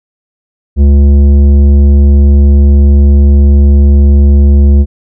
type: tone with tanh clipping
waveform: sine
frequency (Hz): 70.8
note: C#2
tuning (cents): +37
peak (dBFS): -3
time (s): 0.76-4.86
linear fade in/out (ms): 50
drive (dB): 11
effects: none